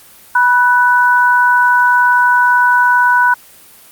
sine tone pair together, 979 / 1490.4 Hz, B5 / F#6, -15 / +12 cents, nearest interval perfect fifth, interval 727 cents, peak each -10 dBFS, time 0.35-3.34 s, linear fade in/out 5 ms, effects white hiss -41 dBFS RMS until 3.91 s + Opus 32 kbps

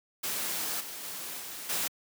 white noise with level steps, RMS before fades -33 / -41 / -39 / -41 / -31 dBFS, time 0.23-1.88 s, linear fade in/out 10 ms, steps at 0.8 / 1.03 / 1.39 / 1.69 s, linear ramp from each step 10 ms, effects high-pass 150 Hz 12 dB/octave

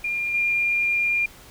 sine tone with level steps, 2403 Hz, D7, 39 cents sharp, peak -23 / -19 dBFS, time 0.04-1.26 s, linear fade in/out 5 ms, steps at 0.34 s, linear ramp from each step 5 ms, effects pink hiss -47 dBFS RMS until 1.5 s

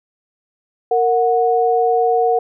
sine tone pair together, 462.4 / 734 Hz, A#4 / F#5, -14 / -14 cents, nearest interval minor sixth, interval 800 cents, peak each -15 dBFS, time 0.91-2.39 s, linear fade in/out 5 ms, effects none

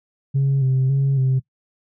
sine tone with vibrato, 134.2 Hz, C3, 44 cents sharp, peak -13 dBFS, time 0.34-1.4 s, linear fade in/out 20 ms, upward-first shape square, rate 1.8 Hz, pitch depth 38 cents each way, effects noise-tail reverb RT60 0.1 s tail -20 dB re dry + tanh soft clip ceiling -13 dBFS

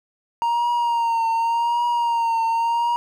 triangle tone with vibrato, 932.3 Hz, A#5, in tune, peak -16 dBFS, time 0.42-2.96 s, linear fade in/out 0 ms, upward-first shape triangle, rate 0.87 Hz, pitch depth 48 cents each way, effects none

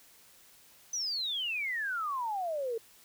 sine exponential sweep, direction down, 6100 to 440 Hz, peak -31 dBFS, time 0.93-2.78 s, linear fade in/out 5 ms, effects white hiss -59 dBFS RMS until 3.04 s

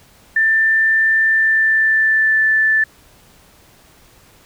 sine tone with pitch glide, 1780 to 1757.5 Hz, A6 to A6, +20 to -2 cents, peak -11 dBFS, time 0.36-2.84 s, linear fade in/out 5 ms, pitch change -22 cents, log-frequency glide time 1.28-2.43 s, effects pink hiss -49 dBFS RMS until 4.45 s

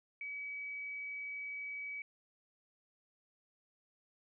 sine tone, 2278 Hz, C#7, 47 cents sharp, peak -40 dBFS, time 0.21-2.02 s, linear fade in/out 2 ms, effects none

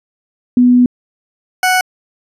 sine / 20% pulse tone pair in turn, 246.9 / 739.9 Hz, B3 / F#5, 0 / 0 cents, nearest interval octave + perfect fifth, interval 1900 cents, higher second, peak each -5 dBFS, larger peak neither, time 0.57-0.86 / 1.63-1.81 s, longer first, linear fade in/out 2 ms, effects resampled to 32000 Hz

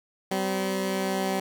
15% pulse tone pair together, 191.63 / 255.8 Hz, G3 / C4, -39 / -39 cents, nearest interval perfect fourth, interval 500 cents, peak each -20 / -26 dBFS, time 0.31-1.4 s, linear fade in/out 5 ms, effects none

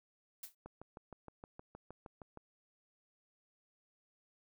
blue noise with exponential decay, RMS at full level -42 dBFS, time 0.43-0.55 s, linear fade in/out 5 ms, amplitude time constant 26 ms
click train, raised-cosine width 1 ms, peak -35 dBFS, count 12, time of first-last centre 0.66-2.373 s, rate 6.42 Hz
effects none

